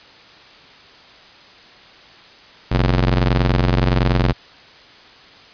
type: ring-modulated tone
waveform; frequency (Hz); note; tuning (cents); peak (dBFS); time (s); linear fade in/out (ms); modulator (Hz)
sawtooth; 89.8; F2; +49; -7; 2.71-4.33; 10; 34.2
effects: white hiss -44 dBFS RMS until 5.53 s + resampled to 11025 Hz